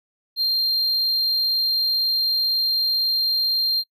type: tone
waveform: triangle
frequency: 4186 Hz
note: C8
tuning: in tune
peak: -17 dBFS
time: 0.36-3.84 s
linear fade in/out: 50 ms
effects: noise-tail reverb RT60 0.1 s tail -26 dB re dry